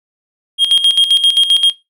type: tone with tremolo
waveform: triangle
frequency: 3238 Hz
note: G#7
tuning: 45 cents flat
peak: -4 dBFS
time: 0.58-1.73 s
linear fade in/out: 50 ms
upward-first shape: square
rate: 7.6 Hz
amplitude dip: 70%
effects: noise-tail reverb RT60 0.2 s tail -18 dB re dry